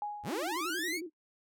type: tone with exponential decay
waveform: sine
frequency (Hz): 830.6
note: G#5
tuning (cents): 0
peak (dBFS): -32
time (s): 0.02-0.76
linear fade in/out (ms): 1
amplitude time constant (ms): 160
type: linear sweep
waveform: sawtooth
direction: up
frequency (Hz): 49 to 2310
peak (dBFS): -30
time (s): 0.23-1.01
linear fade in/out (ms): 50
type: tone with vibrato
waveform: sine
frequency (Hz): 337.7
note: E4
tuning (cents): +42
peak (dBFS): -37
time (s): 0.29-1.1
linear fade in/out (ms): 50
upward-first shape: square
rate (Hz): 11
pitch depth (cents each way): 110
effects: noise-tail reverb RT60 0.1 s tail -24 dB re dry